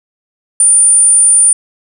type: tone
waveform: sine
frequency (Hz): 9250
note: D9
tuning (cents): -27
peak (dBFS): -4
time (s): 0.6-1.53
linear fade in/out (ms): 2
effects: none